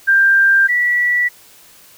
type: tone pair in turn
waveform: sine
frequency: 1586 / 1949.7 Hz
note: G6 / B6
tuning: +20 / -23 cents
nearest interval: major third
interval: 357 cents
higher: second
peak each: -8 / -12 dBFS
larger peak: first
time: 0.07-0.68 / 0.68-1.29 s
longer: neither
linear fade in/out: 20 ms
effects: white hiss -45 dBFS RMS until 1.97 s

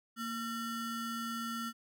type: ring-modulated tone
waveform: square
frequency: 795 Hz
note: G5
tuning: 24 cents sharp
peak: -34 dBFS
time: 0.16-1.73 s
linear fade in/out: 50 ms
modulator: 563 Hz
effects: none

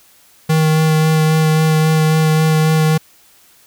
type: tone with vibrato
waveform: square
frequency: 157.2 Hz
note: D#3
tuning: 18 cents sharp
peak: -11 dBFS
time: 0.49-2.98 s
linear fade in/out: 10 ms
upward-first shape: sine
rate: 3.7 Hz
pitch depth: 12 cents each way
effects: white hiss -49 dBFS RMS until 3.66 s

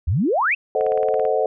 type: exponential sweep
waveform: sine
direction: up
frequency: 69.3 to 2794 Hz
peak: -16 dBFS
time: 0.07-0.55 s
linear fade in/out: 10 ms
type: chord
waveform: sine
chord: A diminished seventh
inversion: none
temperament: equal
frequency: 440 / 523.3 / 622.3 / 740 Hz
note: A4 / C5 / Eb5 / Gb5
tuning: 0 / 0 / 0 / 0 cents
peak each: -21 / -22 / -23 / -24 dBFS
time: 0.75-1.46 s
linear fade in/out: 2 ms
type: click train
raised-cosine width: 0.5 ms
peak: -21 dBFS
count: 9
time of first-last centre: 0.81-1.252 s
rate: 18.1 Hz
effects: none

